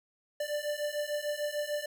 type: beating tone pair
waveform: square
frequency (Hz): 587.3 / 594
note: D5 / D5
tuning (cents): 0 / +20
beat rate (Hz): 6.7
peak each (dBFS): -36 / -35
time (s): 0.4-1.86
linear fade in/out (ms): 5
effects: none